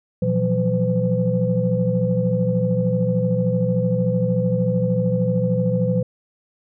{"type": "tone cluster", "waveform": "sine", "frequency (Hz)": [120.3, 170.5, 183.7, 506], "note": ["B2", "F3", "F#3", "B4"], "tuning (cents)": [-45, -41, -12, 42], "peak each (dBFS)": -22, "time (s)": [0.22, 6.03], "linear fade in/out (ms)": 5, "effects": ["tanh soft clip ceiling -6 dBFS"]}